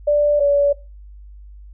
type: tone pair in turn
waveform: sine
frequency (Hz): 587.3 / 571.2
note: D5 / D5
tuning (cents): 0 / -48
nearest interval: unison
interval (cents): 48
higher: first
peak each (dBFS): -12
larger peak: neither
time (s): 0.07-0.4 / 0.4-0.73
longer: neither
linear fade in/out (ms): 10
effects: noise-tail reverb RT60 0.3 s tail -21 dB re dry + added 50 Hz sine -37 dBFS peak until 1.73 s